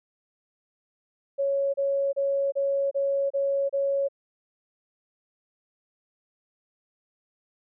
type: tone bursts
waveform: sine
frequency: 554.4 Hz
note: C#5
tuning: in tune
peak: -22 dBFS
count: 7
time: 1.38-4.086 s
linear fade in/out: 20 ms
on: 360 ms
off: 31 ms
effects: none